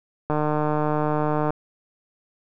click train, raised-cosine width 1 ms, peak -10 dBFS, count 183, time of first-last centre 0.3-1.505 s, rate 151 Hz, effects none

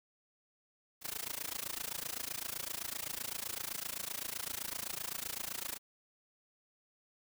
white noise with amplitude modulation, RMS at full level -37 dBFS, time 1.01-5.79 s, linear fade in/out 50 ms, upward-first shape sine, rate 27.8 Hz, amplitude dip 95%, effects none

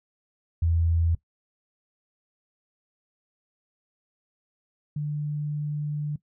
sine tone pair in turn, 83.3 / 148.42 Hz, E2 / D3, +19 / +19 cents, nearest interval minor seventh, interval 1000 cents, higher second, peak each -20 / -26 dBFS, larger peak first, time 0.62-1.15 / 4.96-6.16 s, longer second, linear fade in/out 5 ms, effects noise-tail reverb RT60 0.1 s tail -18 dB re dry

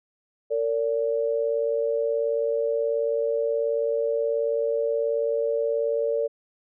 sine tone pair together, 456.4 / 575 Hz, A#4 / D5, -37 / -37 cents, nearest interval major third, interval 400 cents, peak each -24 / -25 dBFS, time 0.5-6.28 s, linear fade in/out 20 ms, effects none

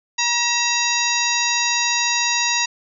harmonic tone with a mistuned harmonic, 954 Hz, A#5, 40 cents sharp, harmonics 1 / 2 / 3 / 4 / 5 / 6 / 7, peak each -25 / -25 / -25 / -25 / -25 / -25 / -25 dBFS, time 0.18-2.66 s, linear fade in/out 10 ms, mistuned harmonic 3, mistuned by -97 cents, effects none

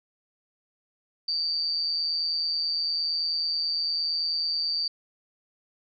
sine tone with amplitude modulation, 4625 Hz, D8, 27 cents flat, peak -22 dBFS, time 1.28-4.88 s, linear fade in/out 5 ms, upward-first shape sine, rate 161 Hz, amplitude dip 60%, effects none

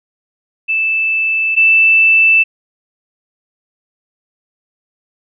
sine tone pair in turn, 2637 / 2647 Hz, E7 / E7, 0 / +7 cents, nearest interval unison, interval 7 cents, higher second, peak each -12 / -6 dBFS, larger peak second, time 0.68-1.56 / 1.56-2.44 s, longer neither, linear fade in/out 20 ms, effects none

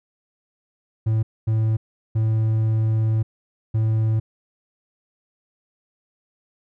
triangle tone bursts at uneven times, 110.4 Hz, A2, 6 cents sharp, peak -15 dBFS, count 4, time 1.06-1.23 / 1.47-1.77 / 2.15-3.23 / 3.74-4.2 s, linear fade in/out 10 ms, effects none

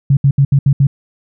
sine tone bursts at uneven times, 138.59 Hz, C#3, in tune, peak -6 dBFS, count 6, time 0.1-0.17 / 0.24-0.31 / 0.38-0.45 / 0.52-0.59 / 0.66-0.73 / 0.8-0.87 s, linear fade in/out 5 ms, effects none

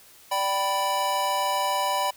square chord, G major, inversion second, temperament equal with one note detuned, 587.3 / 775 / 987.8 Hz, D5 / G5 / B5, 0 / -20 / 0 cents, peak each -31 / -29 / -26 dBFS, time 0.31-2.11 s, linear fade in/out 10 ms, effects white hiss -52 dBFS RMS until 2.16 s

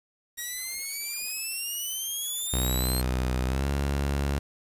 5% pulse exponential sweep, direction up, 1891 to 4245 Hz, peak -22 dBFS, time 0.37-3.02 s, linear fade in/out 20 ms
sawtooth tone with pitch glide, 63.2 to 70.12 Hz, B1 to C#2, +41 to +20 cents, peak -21 dBFS, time 2.53-4.39 s, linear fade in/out 5 ms, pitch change +179 cents, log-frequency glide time 3.46-3.67 s
effects resampled to 32000 Hz + 8-bit

